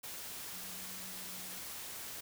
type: tone in noise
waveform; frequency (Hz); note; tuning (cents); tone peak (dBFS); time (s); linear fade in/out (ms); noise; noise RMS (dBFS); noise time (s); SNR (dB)
sine; 185; F#3; 0; -56; 0.53-1.58; 10; white; -45; 0.03-2.21; -14
effects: none